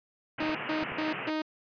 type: band-pass noise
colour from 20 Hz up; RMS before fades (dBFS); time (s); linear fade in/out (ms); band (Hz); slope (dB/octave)
white; -37; 0.38-1.3; 5; 110 to 2900; 96
type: tone bursts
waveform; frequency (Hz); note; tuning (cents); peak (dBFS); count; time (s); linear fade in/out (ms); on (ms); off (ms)
sawtooth; 311.1; D#4; 0; -25; 4; 0.4-1.42; 5; 150; 140
type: clicks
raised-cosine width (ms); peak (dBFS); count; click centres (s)
2; -30; 4; 0.425 / 0.494 / 0.828 / 0.92
effects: resampled to 11025 Hz